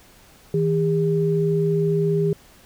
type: tone pair together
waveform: sine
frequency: 160.6 / 403.8 Hz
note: E3 / G#4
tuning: -45 / -49 cents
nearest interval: octave + major third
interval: 1596 cents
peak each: -20 / -20 dBFS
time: 0.54-2.33 s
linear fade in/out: 2 ms
effects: pink hiss -51 dBFS RMS until 2.65 s